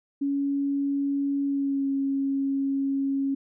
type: tone with pitch glide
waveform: sine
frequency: 280 to 274.1 Hz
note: C#4 to C#4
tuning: +18 to -19 cents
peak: -23 dBFS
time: 0.21-3.35 s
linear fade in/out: 10 ms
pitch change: -37 cents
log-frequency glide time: 1.45-1.89 s
effects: none